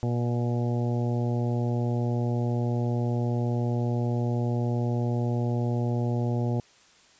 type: harmonic tone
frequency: 120 Hz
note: B2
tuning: 49 cents flat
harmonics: 1 / 2 / 3 / 4 / 5 / 6 / 7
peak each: -25 / -31 / -35 / -37 / -39 / -41 / -42 dBFS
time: 0.03-6.6 s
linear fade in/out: 0 ms
effects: white hiss -57 dBFS RMS until 7.19 s + resampled to 16000 Hz